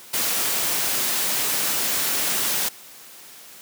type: noise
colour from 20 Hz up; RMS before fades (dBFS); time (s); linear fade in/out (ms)
white; -23; 0.13-2.69; 10
effects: white hiss -44 dBFS RMS until 3.61 s + high-pass 150 Hz 12 dB/octave